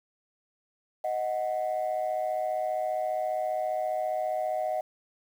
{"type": "tone pair together", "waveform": "sine", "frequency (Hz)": [625.1, 740], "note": ["D#5", "F#5"], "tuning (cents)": [8, 0], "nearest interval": "minor third", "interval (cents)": 292, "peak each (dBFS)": [-28, -29], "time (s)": [1.04, 4.81], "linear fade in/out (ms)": 5, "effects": ["tanh soft clip ceiling -22 dBFS", "9-bit"]}